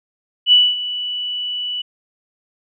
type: tone with ADSR envelope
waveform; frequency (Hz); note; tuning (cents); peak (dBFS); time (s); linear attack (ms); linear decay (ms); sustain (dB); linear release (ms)
sine; 2960; F#7; 0; -6; 0.46-1.82; 62; 230; -15; 9
effects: none